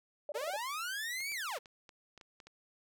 sine tone bursts, 589 Hz, D5, 5 cents sharp, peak -36 dBFS, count 5, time 0.29-0.564 s, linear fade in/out 2 ms, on 30 ms, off 31 ms
sawtooth linear two-way sweep, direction up then down, 398 to 2349 to 398 Hz, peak -33 dBFS, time 0.34-1.59 s, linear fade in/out 20 ms, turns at 1.32 s
clicks, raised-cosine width 0.2 ms, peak -36 dBFS, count 9, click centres 1.205 / 1.319 / 1.582 / 1.658 / 1.892 / 2.177 / 2.212 / 2.402 / 2.47 s
effects none

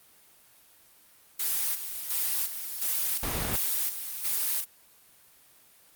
blue noise with tremolo, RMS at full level -28 dBFS, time 1.39-4.65 s, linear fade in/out 10 ms, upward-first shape square, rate 1.4 Hz, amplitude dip 60%
pink noise, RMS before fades -31 dBFS, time 3.23-3.56 s, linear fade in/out 2 ms
effects white hiss -58 dBFS RMS until 5.95 s + Opus 32 kbps

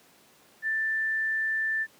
sine tone, 1770 Hz, A6, 10 cents sharp, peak -25 dBFS, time 0.62-1.87 s, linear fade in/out 50 ms, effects pink hiss -58 dBFS RMS until 1.99 s + high-pass 200 Hz 12 dB/octave

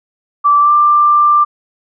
sine tone with pitch glide, 1164 to 1184.3 Hz, D6 to D6, -16 to +14 cents, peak -6 dBFS, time 0.44-1.45 s, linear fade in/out 20 ms, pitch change +30 cents, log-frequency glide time 0.6-0.72 s, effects none

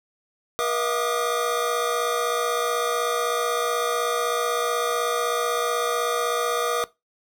square tone cluster, 479.6 / 646 / 709 / 1183 / 1239 Hz, A#4 / E5 / F5 / D6 / D#6, +49 / -35 / +26 / +12 / -8 cents, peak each -27 / -31 / -36 / -30 / -29 dBFS, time 0.59-6.84 s, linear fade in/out 0 ms, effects noise-tail reverb RT60 0.2 s tail -18 dB re dry

